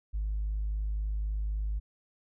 triangle tone with tanh clipping, 51.91 Hz, G#1, in tune, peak -29 dBFS, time 0.13-1.8 s, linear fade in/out 20 ms, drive 5 dB, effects none

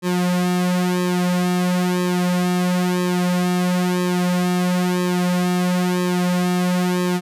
sawtooth tone with flanger, 179.6 Hz, F3, 49 cents sharp, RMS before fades -19 dBFS, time 0.02-7.21 s, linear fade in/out 50 ms, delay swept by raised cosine 1.4 to 3.6 ms, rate 1 Hz, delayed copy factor -0.95, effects resampled to 32000 Hz

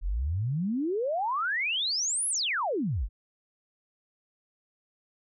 sine exponential two-way sweep, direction up then down, 39.02 to 11175 to 39.02 Hz, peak -26 dBFS, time 0.01-3.09 s, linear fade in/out 50 ms, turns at 2.28 s, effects none

